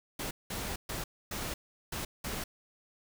pink noise bursts at uneven times, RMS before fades -37 dBFS, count 6, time 0.19-0.31 / 0.5-0.76 / 0.89-1.04 / 1.31-1.54 / 1.92-2.05 / 2.24-2.44 s, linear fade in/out 5 ms, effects none

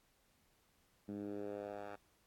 10% pulse tone with band-pass filter sweep, 102 Hz, G#2, 31 cents flat, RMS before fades -45 dBFS, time 1.08-1.96 s, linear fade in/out 10 ms, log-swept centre 230 to 980 Hz, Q 1.9, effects pink hiss -74 dBFS RMS until 2.26 s + AAC 64 kbps

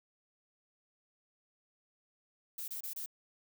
violet noise bursts, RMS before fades -41 dBFS, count 4, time 2.58-3.061 s, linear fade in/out 5 ms, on 100 ms, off 27 ms, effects none

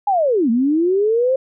sine linear two-way sweep, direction down then up, 839 to 220 to 536 Hz, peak -13 dBFS, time 0.07-1.36 s, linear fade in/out 5 ms, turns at 0.5 s, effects none

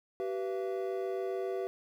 triangle tone cluster, 384.6 / 491.6 / 677 Hz, G4 / B4 / E5, -33 / -8 / +46 cents, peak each -32 / -37 / -38 dBFS, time 0.2-1.67 s, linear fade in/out 0 ms, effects 11-bit

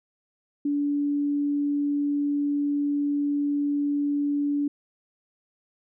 sine tone, 288.2 Hz, D4, 33 cents flat, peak -22 dBFS, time 0.65-4.68 s, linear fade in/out 5 ms, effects none

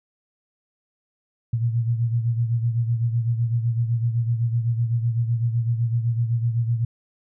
sine beating tone pair, 115.8 / 123.7 Hz, A#2 / B2, -11 / +3 cents, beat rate 7.9 Hz, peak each -20 / -27 dBFS, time 1.53-6.85 s, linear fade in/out 5 ms, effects none

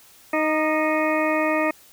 harmonic tone with a mistuned harmonic, 311.1 Hz, D#4, in tune, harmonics 1 / 2 / 3 / 4 / 6 / 7 / 8, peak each -24 / -23 / -29 / -28 / -28 / -31 / -31 dBFS, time 0.33-1.71 s, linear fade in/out 5 ms, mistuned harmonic 4, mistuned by -25 cents, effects white hiss -51 dBFS RMS until 1.92 s

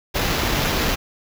pink noise with sample-and-hold, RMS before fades -21 dBFS, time 0.14-0.96 s, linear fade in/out 20 ms, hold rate 8820 Hz, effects none

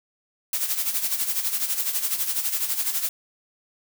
blue noise with tremolo, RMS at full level -23 dBFS, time 0.53-3.09 s, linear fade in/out 2 ms, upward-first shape sine, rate 12 Hz, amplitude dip 65%, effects none

